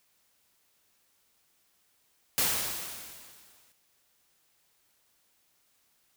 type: noise with exponential decay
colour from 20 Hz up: white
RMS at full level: -25 dBFS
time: 2.38-3.72 s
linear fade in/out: 0 ms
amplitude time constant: 290 ms
effects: white hiss -70 dBFS RMS until 6.16 s